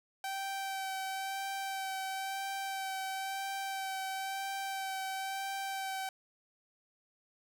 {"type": "tone with vibrato", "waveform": "sawtooth", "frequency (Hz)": 774, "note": "G5", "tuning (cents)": -22, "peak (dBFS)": -32, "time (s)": [0.24, 6.09], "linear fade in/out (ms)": 2, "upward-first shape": "sine", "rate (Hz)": 0.99, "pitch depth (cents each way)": 16, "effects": []}